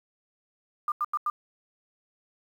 sine tone bursts, 1200 Hz, D6, 37 cents sharp, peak -24 dBFS, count 4, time 0.88-1.3 s, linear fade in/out 2 ms, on 39 ms, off 88 ms, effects 9-bit

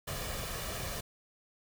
pink noise with comb filter, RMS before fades -38 dBFS, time 0.07-1.01 s, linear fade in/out 10 ms, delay 1.7 ms, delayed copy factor +0.55, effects none

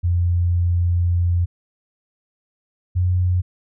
sine tone pair in turn, 87.31 / 90.34 Hz, F2 / F#2, 0 / -41 cents, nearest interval minor second, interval 59 cents, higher second, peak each -15 dBFS, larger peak neither, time 0.03-1.46 / 2.95-3.42 s, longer first, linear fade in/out 20 ms, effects none

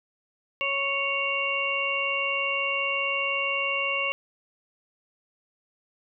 harmonic tone, 554.4 Hz, C#5, in tune, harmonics 1 / 2 / 4 / 5, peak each -33 / -32 / -30 / -27 dBFS, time 0.61-4.12 s, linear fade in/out 0 ms, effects none

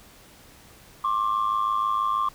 sine tone pair together, 1066 / 1172.2 Hz, C6 / D6, +32 / -4 cents, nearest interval major second, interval 164 cents, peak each -23 dBFS, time 1.04-2.29 s, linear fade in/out 5 ms, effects tanh soft clip ceiling -17 dBFS + pink hiss -51 dBFS RMS until 2.34 s

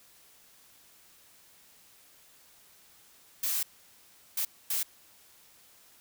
blue noise bursts at uneven times, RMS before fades -30 dBFS, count 3, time 3.43-3.63 / 4.37-4.45 / 4.7-4.83 s, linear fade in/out 5 ms, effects white hiss -59 dBFS RMS until 6 s

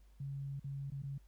sine tone with dropouts, 138.59 Hz, C#3, in tune, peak -39 dBFS, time 0.2-1.18 s, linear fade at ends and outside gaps 5 ms, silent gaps 0.597-0.642 / 0.902-0.919 / 1.022-1.034 s, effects added 50 Hz sine -59 dBFS peak until 1.27 s + pink hiss -75 dBFS RMS until 1.27 s

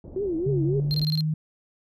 pink low-pass noise, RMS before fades -41 dBFS, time 0.04-1.05 s, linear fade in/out 2 ms, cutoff 540 Hz, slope 24 dB/octave
sine tone with vibrato, 362.2 Hz, F#4, 37 cents flat, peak -24 dBFS, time 0.16-0.8 s, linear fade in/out 2 ms, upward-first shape triangle, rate 3.7 Hz, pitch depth 260 cents each way
sine tone with pitch glide, 140 to 155.34 Hz, C#3 to D#3, +18 to -2 cents, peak -22 dBFS, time 0.46-1.34 s, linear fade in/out 5 ms, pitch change +180 cents, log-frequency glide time 0.69-1.14 s
triangle tone bursts, 4186 Hz, C8, in tune, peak -25 dBFS, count 6, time 0.91-1.207 s, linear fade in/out 0 ms, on 32 ms, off 21 ms
effects none

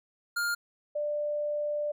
square / sine tone pair in turn, 1408 / 592 Hz, F6 / D5, +14 / +14 cents, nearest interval octave + minor third, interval 1500 cents, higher first, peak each -28 dBFS, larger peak neither, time 0.36-0.55 / 0.95-1.92 s, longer second, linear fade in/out 10 ms, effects none

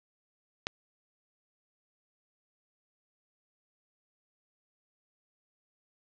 click, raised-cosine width 0.2 ms, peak -13 dBFS, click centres 0.669 s, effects low-pass 6000 Hz 12 dB/octave

